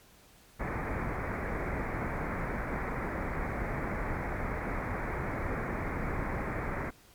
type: low-pass noise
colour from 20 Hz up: pink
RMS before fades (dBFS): -34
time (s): 0.59-6.91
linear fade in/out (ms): 20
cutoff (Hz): 2300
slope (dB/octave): 96
effects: pink hiss -59 dBFS RMS until 7.14 s + MP3 96 kbps